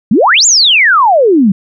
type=exponential two-way sweep; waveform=sine; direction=up then down; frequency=181.7 to 7460 to 181.7 Hz; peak=-4 dBFS; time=0.11-1.52 s; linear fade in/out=5 ms; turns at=0.46 s; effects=none